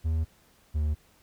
triangle tone pair in turn, 80 / 75.79 Hz, D#2 / D#2, +49 / -45 cents, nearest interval minor second, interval 94 cents, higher first, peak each -22 dBFS, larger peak neither, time 0.04-0.25 / 0.74-0.95 s, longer neither, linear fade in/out 20 ms, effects pink hiss -62 dBFS RMS until 1.22 s

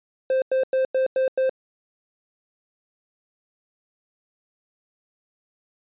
triangle tone bursts, 523.3 Hz, C5, in tune, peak -16 dBFS, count 6, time 0.3-1.495 s, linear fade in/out 2 ms, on 120 ms, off 95 ms, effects resampled to 8000 Hz

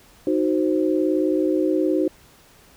sine chord, C diminished, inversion first, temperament equal, 311.1 / 370 / 523.3 Hz, Eb4 / Gb4 / C5, 0 / 0 / 0 cents, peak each -20 / -22 / -25 dBFS, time 0.27-2.08 s, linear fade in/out 2 ms, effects pink hiss -52 dBFS RMS until 2.76 s

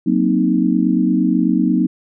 sine chord, C half-diminished seventh, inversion second, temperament equal, 185 / 233.1 / 261.6 / 311.1 Hz, Gb3 / Bb3 / C4 / Eb4, 0 / 0 / 0 / 0 cents, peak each -18 dBFS, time 0.06-1.87 s, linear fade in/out 10 ms, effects none

